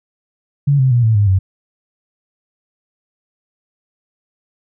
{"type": "tone with pitch steps", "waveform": "sine", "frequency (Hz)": [142, 130.97, 120.79, 111.41, 102.76, 94.77], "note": ["C#3", "C3", "B2", "A2", "G#2", "F#2"], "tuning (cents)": [42, 2, -38, 22, -18, 42], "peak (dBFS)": -9, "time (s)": [0.67, 1.39], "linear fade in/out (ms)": 10, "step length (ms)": 120, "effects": []}